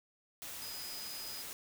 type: tone in noise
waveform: sine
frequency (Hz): 4978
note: D#8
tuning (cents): 0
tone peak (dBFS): -45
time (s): 0.62-1.42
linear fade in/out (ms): 0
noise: white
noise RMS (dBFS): -45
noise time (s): 0.42-1.53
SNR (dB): -3
effects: none